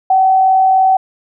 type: tone with frequency modulation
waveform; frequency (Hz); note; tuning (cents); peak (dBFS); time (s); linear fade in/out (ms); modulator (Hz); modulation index
sine; 760; F#5; +46; -7; 0.1-0.97; 5; 43.4; 0.25
effects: none